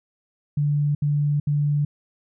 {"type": "tone bursts", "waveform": "sine", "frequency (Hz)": 146.2, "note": "D3", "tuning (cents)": -7, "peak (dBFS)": -18, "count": 3, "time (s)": [0.57, 1.85], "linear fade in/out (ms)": 5, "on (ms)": 380, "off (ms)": 70, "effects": []}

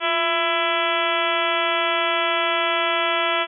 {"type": "harmonic tone with a mistuned harmonic", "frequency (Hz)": 333.7, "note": "E4", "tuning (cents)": 21, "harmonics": [1, 2, 3, 4, 5, 6, 7, 8, 9, 10], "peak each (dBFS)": [-31, -25, -27, -25, -31, -29, -28, -30, -30, -29], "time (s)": [0, 3.47], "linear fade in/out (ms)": 50, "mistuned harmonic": 1, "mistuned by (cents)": 81, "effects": []}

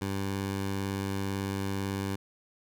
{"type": "tone", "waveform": "15% pulse", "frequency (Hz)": 98, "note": "G2", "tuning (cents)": 0, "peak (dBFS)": -24, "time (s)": [0.01, 2.16], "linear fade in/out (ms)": 10, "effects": []}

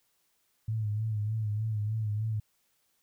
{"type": "tone with vibrato", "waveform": "sine", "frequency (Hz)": 107.7, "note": "A2", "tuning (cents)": -37, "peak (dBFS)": -28, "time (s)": [0.68, 2.4], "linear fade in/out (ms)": 5, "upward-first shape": "sine", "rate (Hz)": 3.3, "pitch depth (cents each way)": 59, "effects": ["white hiss -73 dBFS RMS until 3.02 s"]}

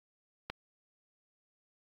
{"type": "click", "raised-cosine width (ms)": 0.3, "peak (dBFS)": -20, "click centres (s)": 0.5, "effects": ["AAC 32 kbps"]}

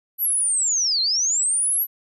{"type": "linear two-way sweep", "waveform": "sine", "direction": "down then up", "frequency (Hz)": [12000, 4062, 12000], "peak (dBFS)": -18, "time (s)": [0.18, 1.87], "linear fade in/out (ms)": 50, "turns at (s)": 1.01, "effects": []}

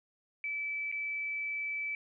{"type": "tone with dropouts", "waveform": "sine", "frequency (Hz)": 2309, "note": "D7", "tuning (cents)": -30, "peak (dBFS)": -33, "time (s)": [0.44, 1.95], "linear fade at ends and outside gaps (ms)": 1, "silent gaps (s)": [0.916, 0.924], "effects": []}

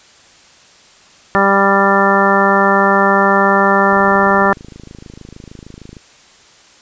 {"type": "harmonic tone", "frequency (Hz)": 197.1, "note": "G3", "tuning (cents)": 10, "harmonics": [1, 2, 3, 4, 5, 6, 7, 9], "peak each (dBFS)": [-17, -17, -17, -17, -17, -17, -17, -17], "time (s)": [1.35, 4.53], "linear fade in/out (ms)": 0}
{"type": "click train", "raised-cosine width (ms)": 3, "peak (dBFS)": -21, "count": 55, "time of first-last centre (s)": [3.93, 5.968], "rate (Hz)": 26.5}
{"effects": ["white hiss -45 dBFS RMS until 6.81 s", "resampled to 16000 Hz"]}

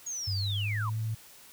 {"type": "linear sweep", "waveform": "sine", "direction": "down", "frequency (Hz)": [6740, 908], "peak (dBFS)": -33, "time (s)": [0.06, 0.9], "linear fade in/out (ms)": 10}
{"type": "tone with pitch glide", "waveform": "sine", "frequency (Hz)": [98, 110.64], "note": ["G2", "A2"], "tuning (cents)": [0, 10], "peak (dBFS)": -29, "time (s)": [0.27, 1.15], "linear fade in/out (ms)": 10, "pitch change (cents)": 210, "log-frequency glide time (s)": [0.39, 0.98]}
{"effects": ["white hiss -53 dBFS RMS until 1.52 s"]}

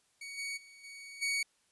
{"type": "tone with level steps", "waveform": "sawtooth", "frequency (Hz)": 2241, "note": "C#7", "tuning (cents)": 18, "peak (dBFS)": [-39, -33, -50, -43, -27], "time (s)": [0.21, 1.43], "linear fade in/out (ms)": 5, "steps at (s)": [0.37, 0.56, 0.83, 1.21], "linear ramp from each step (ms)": 20, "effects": ["white hiss -72 dBFS RMS until 1.71 s", "resampled to 24000 Hz"]}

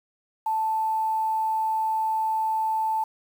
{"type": "tone with quantisation", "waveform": "sine", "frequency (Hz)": 880, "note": "A5", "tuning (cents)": 0, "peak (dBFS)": -22, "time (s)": [0.46, 3.04], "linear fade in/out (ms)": 5, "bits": 8, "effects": []}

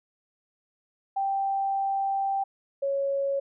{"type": "tone pair in turn", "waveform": "sine", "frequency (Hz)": [784, 553.4], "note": ["G5", "C#5"], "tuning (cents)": [0, -3], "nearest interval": "tritone", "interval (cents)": 603, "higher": "first", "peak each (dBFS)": -24, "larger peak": "neither", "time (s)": [[1.16, 2.44], [2.82, 3.4]], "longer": "first", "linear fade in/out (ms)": 10, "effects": []}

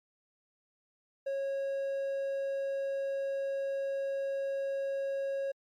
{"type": "tone", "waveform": "triangle", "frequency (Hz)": 548, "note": "C#5", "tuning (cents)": -20, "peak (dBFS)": -29, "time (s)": [1.26, 5.52], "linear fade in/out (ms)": 10, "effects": ["MP3 64 kbps"]}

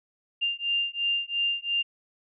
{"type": "beating tone pair", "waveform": "sine", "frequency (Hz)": [2794, 2796.9], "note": ["F7", "F7"], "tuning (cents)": [0, 2], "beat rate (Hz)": 2.9, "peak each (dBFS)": -28, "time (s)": [0.41, 1.83], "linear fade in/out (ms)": 20, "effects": []}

